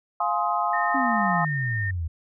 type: chord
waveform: sine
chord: F minor seventh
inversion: none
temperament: just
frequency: 698.5 / 838.1 / 1047.7 / 1257.2 Hz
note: F5 / Ab5 / C6 / Eb6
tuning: 0 / +16 / +2 / +18 cents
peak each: -27 dBFS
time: 0.2-1.45 s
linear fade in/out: 5 ms
type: tone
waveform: sine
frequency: 1825 Hz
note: A#6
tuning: 37 cents flat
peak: -27 dBFS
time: 0.73-1.91 s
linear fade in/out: 5 ms
type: exponential sweep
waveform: sine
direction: down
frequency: 278.4 to 77.78 Hz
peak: -25 dBFS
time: 0.94-2.08 s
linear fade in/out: 10 ms
effects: none